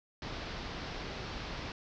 pink low-pass noise, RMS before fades -41 dBFS, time 0.22-1.72 s, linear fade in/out 2 ms, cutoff 5400 Hz, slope 48 dB/octave, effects none

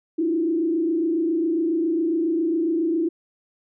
sine tone with frequency modulation, 329.6 Hz, E4, in tune, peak -19 dBFS, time 0.18-3.09 s, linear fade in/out 10 ms, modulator 27.3 Hz, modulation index 0.83, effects none

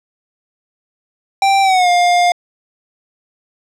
square tone with pitch glide, 784 to 706.6 Hz, G5 to F5, 0 to +20 cents, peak -10 dBFS, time 1.42-2.32 s, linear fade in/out 2 ms, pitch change -180 cents, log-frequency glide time 1.62-1.89 s, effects low-pass 7000 Hz 12 dB/octave

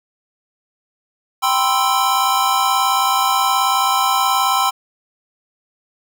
square chord, C major seventh, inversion second, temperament equal, 784 / 987.8 / 1046.5 / 1318.5 Hz, G5 / B5 / C6 / E6, 0 / 0 / 0 / 0 cents, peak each -20 / -23 / -19 / -21 dBFS, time 1.42-4.71 s, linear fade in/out 20 ms, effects none

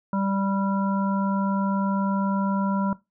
harmonic tone, 196 Hz, G3, in tune, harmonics 1 / 3 / 5 / 7, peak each -23 / -33 / -30 / -35 dBFS, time 0.13-2.93 s, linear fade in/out 2 ms, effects noise-tail reverb RT60 0.2 s tail -18 dB re dry

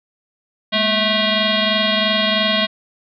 sine tone with frequency modulation, 1964 Hz, B6, 10 cents flat, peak -14 dBFS, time 0.72-2.67 s, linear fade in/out 20 ms, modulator 439 Hz, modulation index 4.4, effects none

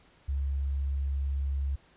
sine tone, 69 Hz, C#2, 7 cents flat, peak -27 dBFS, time 0.28-1.76 s, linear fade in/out 10 ms, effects pink hiss -61 dBFS RMS until 1.96 s + resampled to 8000 Hz

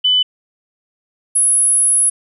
sine tone pair in turn, 3000 / 10691 Hz, F#7 / E9, +23 / +23 cents, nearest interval octave + minor seventh, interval 2200 cents, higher second, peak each -10 dBFS, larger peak neither, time 0.04-0.23 / 1.35-2.1 s, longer second, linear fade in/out 10 ms, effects none

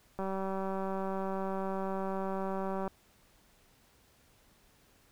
click train, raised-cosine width 1 ms, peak -23 dBFS, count 517, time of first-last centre 0.19-2.877 s, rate 192 Hz, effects pink hiss -65 dBFS RMS until 5.11 s

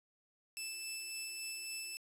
15% pulse tone with tremolo, 2637 Hz, E7, in tune, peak -33 dBFS, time 0.57-1.97 s, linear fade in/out 0 ms, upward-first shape sine, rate 3.6 Hz, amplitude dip 25%, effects resampled to 32000 Hz + 10-bit

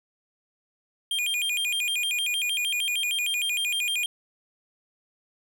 square tone with vibrato, 2794 Hz, F7, in tune, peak -25 dBFS, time 1.11-4.06 s, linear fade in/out 2 ms, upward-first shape square, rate 6.5 Hz, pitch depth 230 cents each way, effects none

